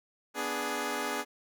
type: chord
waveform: 10% pulse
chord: G# diminished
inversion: first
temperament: equal with one note detuned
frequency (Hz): 246.9 / 293.7 / 416.5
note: B3 / D4 / G#4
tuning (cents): 0 / 0 / +5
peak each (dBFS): -29 / -28 / -26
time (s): 0.34-1.25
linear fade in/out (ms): 50
effects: none